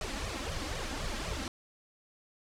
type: noise with flanger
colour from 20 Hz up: pink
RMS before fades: -36 dBFS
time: 0.01-1.48 s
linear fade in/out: 2 ms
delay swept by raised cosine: 1.6 to 3.8 ms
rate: 3.9 Hz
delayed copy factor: +0.9
effects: low-pass 7000 Hz 12 dB/octave